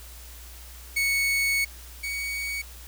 40% pulse tone pair in turn, 2217 / 2243 Hz, C#7 / C#7, 0 / +20 cents, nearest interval unison, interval 20 cents, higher second, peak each -21 / -28 dBFS, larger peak first, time 0.96-1.65 / 2.03-2.62 s, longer first, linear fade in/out 10 ms, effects added 60 Hz sine -43 dBFS peak until 2.87 s + white hiss -47 dBFS RMS until 2.87 s

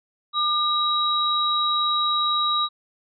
sine tone pair together, 1205 / 3846 Hz, D6 / B7, +44 / -47 cents, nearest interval octave + minor sixth, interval 2009 cents, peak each -22 dBFS, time 0.33-2.69 s, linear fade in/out 50 ms, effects none

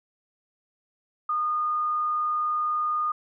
sine tone, 1224 Hz, D#6, 29 cents flat, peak -23 dBFS, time 1.29-3.12 s, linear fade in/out 5 ms, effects none

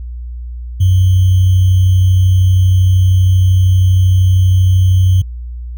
sine tone with sample-and-hold, 92.8 Hz, F#2, 6 cents sharp, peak -6 dBFS, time 0.8-5.22 s, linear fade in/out 10 ms, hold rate 3150 Hz, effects added 60 Hz sine -22 dBFS peak until 5.77 s

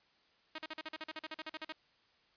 5% pulse tone bursts, 313.9 Hz, D#4, 15 cents sharp, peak -29 dBFS, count 16, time 0.55-1.725 s, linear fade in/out 5 ms, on 35 ms, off 41 ms, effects white hiss -70 dBFS RMS until 2.36 s + resampled to 11025 Hz

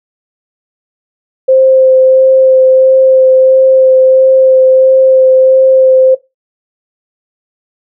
sine tone with vibrato, 523.3 Hz, C5, in tune, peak -3 dBFS, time 1.48-6.15 s, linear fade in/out 10 ms, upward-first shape sine, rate 1.5 Hz, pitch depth 10 cents each way, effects noise-tail reverb RT60 0.2 s tail -17 dB re dry

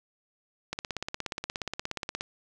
click train, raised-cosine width 0.2 ms, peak -15 dBFS, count 26, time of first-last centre 0.73-2.209 s, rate 16.9 Hz, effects none

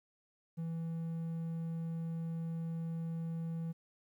triangle tone, 164.81 Hz, E3, in tune, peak -34 dBFS, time 0.57-3.73 s, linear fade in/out 20 ms, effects 12-bit

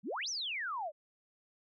sine exponential two-way sweep, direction up then down, 164.81 to 6272 to 565 Hz, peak -35 dBFS, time 0.03-0.92 s, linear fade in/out 50 ms, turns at 0.29 s, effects none

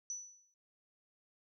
sine tone with exponential decay, 5950 Hz, F#8, 9 cents sharp, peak -36 dBFS, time 0.1-0.54 s, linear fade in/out 1 ms, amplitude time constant 94 ms, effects none

